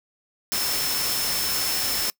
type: tone in noise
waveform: sine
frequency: 5300 Hz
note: E8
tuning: 9 cents sharp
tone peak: -28 dBFS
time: 0.52-2.1 s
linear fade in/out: 0 ms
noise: white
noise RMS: -26 dBFS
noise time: 0.52-2.1 s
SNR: -5 dB
effects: noise-tail reverb RT60 0.1 s tail -24 dB re dry